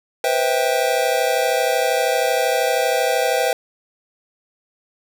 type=chord; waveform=square; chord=C major seventh; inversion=third; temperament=just; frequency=490.5 / 523.3 / 654.1 / 784.9 Hz; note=B4 / C5 / E5 / G5; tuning=-12 / 0 / -14 / +2 cents; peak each=-23 dBFS; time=0.24-3.53 s; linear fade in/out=2 ms; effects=none